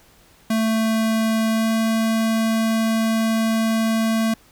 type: tone with pitch glide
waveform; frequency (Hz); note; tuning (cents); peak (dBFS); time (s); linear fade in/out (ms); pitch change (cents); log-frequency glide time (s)
square; 222.2 to 223.5; A3 to A3; +17 to +27; -18; 0.5-4.34; 5; +10; 1.51-1.69
effects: pink hiss -53 dBFS RMS until 4.51 s